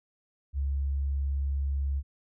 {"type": "tone", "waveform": "sine", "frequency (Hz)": 69.3, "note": "C#2", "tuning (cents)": 0, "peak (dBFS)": -26, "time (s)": [0.53, 2.03], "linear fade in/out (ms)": 50, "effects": []}